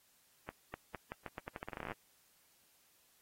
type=accelerating click train; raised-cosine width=0.5 ms; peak=-27 dBFS; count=20; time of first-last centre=0.49-1.918 s; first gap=250 ms; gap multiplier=0.83; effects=white hiss -70 dBFS RMS until 3.21 s + AAC 48 kbps